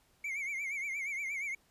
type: tone with vibrato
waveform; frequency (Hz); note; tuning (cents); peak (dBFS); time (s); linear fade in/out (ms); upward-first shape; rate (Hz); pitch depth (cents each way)
triangle; 2217; C#7; 0; -33; 0.24-1.55; 5; triangle; 8.5; 120
effects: pink hiss -69 dBFS RMS until 1.7 s + resampled to 32000 Hz